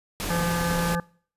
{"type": "noise", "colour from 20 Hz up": "pink", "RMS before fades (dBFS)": -30, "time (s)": [0.2, 0.95], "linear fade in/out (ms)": 0}
{"type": "harmonic tone", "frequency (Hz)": 171.2, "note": "F3", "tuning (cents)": -34, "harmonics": [1, 3, 5, 7, 9, 10], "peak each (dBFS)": [-26, -31, -33, -34, -36, -36], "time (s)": [0.3, 1], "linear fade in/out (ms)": 2}
{"effects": ["noise-tail reverb RT60 0.5 s tail -24 dB re dry", "resampled to 32000 Hz"]}